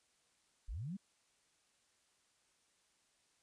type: linear sweep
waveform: sine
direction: up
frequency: 32.7 to 207.7 Hz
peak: -40 dBFS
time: 0.68-0.97 s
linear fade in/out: 10 ms
effects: white hiss -75 dBFS RMS until 3.42 s + resampled to 22050 Hz